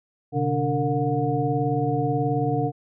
sine tone cluster, 125.8 / 144.3 / 290.6 / 456.3 / 723 Hz, B2 / D3 / D4 / A#4 / F#5, +32 / -30 / -18 / -37 / -40 cents, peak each -27 dBFS, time 0.32-2.72 s, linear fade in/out 50 ms, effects none

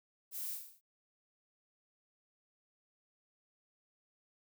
violet noise with echo, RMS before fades -42 dBFS, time 0.31-0.58 s, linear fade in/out 50 ms, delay 39 ms, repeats 6, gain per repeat -4 dB, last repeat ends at 0.814 s, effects noise-tail reverb RT60 0.1 s tail -26 dB re dry

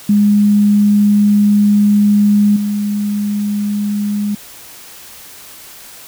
sine tone with level steps, 206.1 Hz, G#3, 13 cents flat, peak -7 / -14 dBFS, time 0.09-4.35 s, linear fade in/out 5 ms, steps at 2.56 s, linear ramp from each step 5 ms, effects white hiss -36 dBFS RMS until 6.07 s

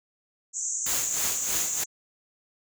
white band-pass noise, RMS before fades -30 dBFS, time 0.53-1.86 s, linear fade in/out 50 ms, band 6300 to 7500 Hz, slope 96 dB/octave
white noise with tremolo, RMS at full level -28 dBFS, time 0.86-1.84 s, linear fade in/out 5 ms, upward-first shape sine, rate 3.2 Hz, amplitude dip 75%
effects none

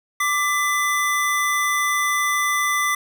square tone pair together, 1174.7 / 2007 Hz, D6 / B6, 0 / +27 cents, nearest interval major sixth, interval 927 cents, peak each -22 dBFS, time 0.2-2.95 s, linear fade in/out 5 ms, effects none

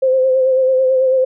sine tone with vibrato, 521 Hz, C5, 7 cents flat, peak -10 dBFS, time 0.02-1.25 s, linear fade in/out 10 ms, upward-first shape sine, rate 9.1 Hz, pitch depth 31 cents each way, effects none

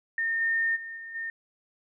sine tone with level steps, 1823 Hz, A#6, 39 cents flat, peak -25 / -23 / -36 / -38 / -31 dBFS, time 0.18-1.3 s, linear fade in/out 2 ms, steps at 0.4 / 0.75 / 0.96 / 1.14 s, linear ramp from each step 20 ms, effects none

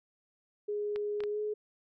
sine tone with pitch glide, 415.3 to 422.8 Hz, G#4 to G#4, 0 to +31 cents, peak -31 dBFS, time 0.68-1.54 s, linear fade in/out 10 ms, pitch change +31 cents, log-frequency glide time 1.3-1.39 s
clicks, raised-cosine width 0.3 ms, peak -27 dBFS, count 3, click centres 0.96 / 1.205 / 1.237 s
effects none

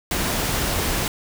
pink noise, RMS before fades -23 dBFS, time 0.11-1.08 s, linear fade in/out 2 ms, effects none

